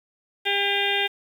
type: harmonic tone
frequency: 401 Hz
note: G4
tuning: 39 cents sharp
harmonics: 1 / 2 / 4 / 5 / 6 / 7 / 8 / 9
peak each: -29 / -29 / -29 / -29 / -29 / -29 / -29 / -29 dBFS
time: 0.45-1.08 s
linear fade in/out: 20 ms
effects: 8-bit